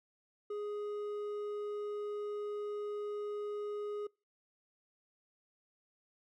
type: tone with hard clipping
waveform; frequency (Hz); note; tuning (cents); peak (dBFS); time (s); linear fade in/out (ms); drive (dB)
sine; 415.3; G#4; 0; -38; 0.5-4.07; 5; 5
effects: noise-tail reverb RT60 0.3 s tail -26 dB re dry